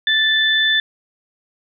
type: tone pair together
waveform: sine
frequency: 1759 / 3518 Hz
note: A6 / A7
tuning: -1 / -1 cents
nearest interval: octave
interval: 1200 cents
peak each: -16 dBFS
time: 0.07-0.8 s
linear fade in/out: 2 ms
effects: none